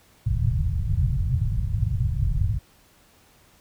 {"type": "low-pass noise", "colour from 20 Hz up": "white", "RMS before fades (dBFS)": -23, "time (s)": [0.26, 2.59], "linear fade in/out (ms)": 10, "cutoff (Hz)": 140, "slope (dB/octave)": 48, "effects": ["pink hiss -57 dBFS RMS until 3.6 s"]}